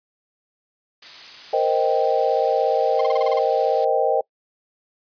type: noise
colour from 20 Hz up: blue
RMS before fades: -33 dBFS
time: 1.02-3.85 s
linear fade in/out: 5 ms
type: chord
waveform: sine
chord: C minor seventh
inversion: third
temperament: equal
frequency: 466.2 / 523.3 / 622.3 / 784 Hz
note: Bb4 / C5 / Eb5 / G5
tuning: 0 / 0 / 0 / 0 cents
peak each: -22 dBFS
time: 1.53-4.21 s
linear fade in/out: 5 ms
type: tone bursts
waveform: sawtooth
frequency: 1053 Hz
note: C6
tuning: 11 cents sharp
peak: -23 dBFS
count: 8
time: 2.99-3.389 s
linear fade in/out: 5 ms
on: 21 ms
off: 33 ms
effects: noise-tail reverb RT60 0.1 s tail -24 dB re dry + resampled to 11025 Hz